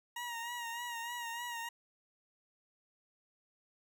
20% pulse tone with vibrato, 945 Hz, A#5, 23 cents sharp, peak -34 dBFS, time 0.16-1.69 s, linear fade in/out 5 ms, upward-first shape sine, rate 3.3 Hz, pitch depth 44 cents each way, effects none

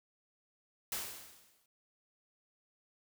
white noise with exponential decay, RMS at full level -36 dBFS, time 0.92-1.66 s, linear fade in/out 2 ms, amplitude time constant 160 ms, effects none

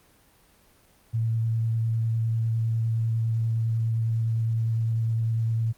sine tone with vibrato, 113.4 Hz, A#2, 47 cents flat, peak -22 dBFS, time 1.13-5.73 s, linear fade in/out 20 ms, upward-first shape square, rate 9.9 Hz, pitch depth 10 cents each way, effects pink hiss -59 dBFS RMS until 5.77 s + Opus 24 kbps

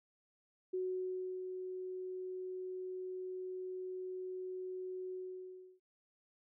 sine tone with ADSR envelope, 370 Hz, F#4, in tune, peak -34 dBFS, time 0.73-5.8 s, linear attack 11 ms, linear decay 670 ms, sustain -6 dB, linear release 670 ms, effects none

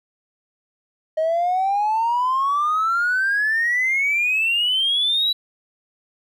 triangle exponential sweep, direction up, 624 to 3951 Hz, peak -14 dBFS, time 1.17-5.33 s, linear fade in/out 10 ms, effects tanh soft clip ceiling -14 dBFS

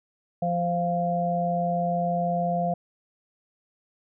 harmonic tone, 173.7 Hz, F3, 9 cents flat, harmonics 1 / 3 / 4, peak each -27 / -31 / -25 dBFS, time 0.42-2.74 s, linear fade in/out 5 ms, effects none

